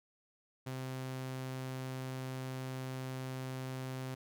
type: tone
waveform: sawtooth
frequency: 130.3 Hz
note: C3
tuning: 7 cents flat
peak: -35 dBFS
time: 0.66-4.15 s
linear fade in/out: 10 ms
effects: none